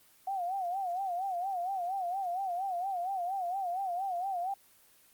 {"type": "tone with vibrato", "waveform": "sine", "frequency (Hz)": 740, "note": "F#5", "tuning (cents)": 0, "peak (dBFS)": -31, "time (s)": [0.27, 4.54], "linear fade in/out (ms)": 5, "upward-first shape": "sine", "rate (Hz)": 4.3, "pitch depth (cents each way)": 120, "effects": ["white hiss -62 dBFS RMS until 5.13 s", "Opus 24 kbps"]}